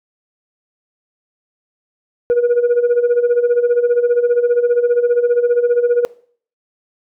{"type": "tone with tremolo", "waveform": "sine", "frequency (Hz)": 481.4, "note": "B4", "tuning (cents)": -44, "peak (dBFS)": -6, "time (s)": [2.3, 6.05], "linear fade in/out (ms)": 0, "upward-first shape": "sine", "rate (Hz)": 15, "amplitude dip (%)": 80, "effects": ["noise-tail reverb RT60 0.5 s tail -23 dB re dry", "tanh soft clip ceiling -8 dBFS"]}